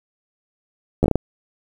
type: slowing click train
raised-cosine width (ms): 2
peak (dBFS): -3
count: 6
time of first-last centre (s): 1.03-1.156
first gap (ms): 12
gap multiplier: 1.38
effects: 7-bit